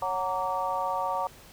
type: harmonic tone with a mistuned harmonic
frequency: 185 Hz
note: F#3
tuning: in tune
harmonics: 3 / 4 / 5 / 6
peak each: -34 / -32 / -30 / -33 dBFS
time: 0.02-1.27 s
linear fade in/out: 2 ms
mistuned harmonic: 6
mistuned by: +71 cents
effects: pink hiss -51 dBFS RMS until 1.52 s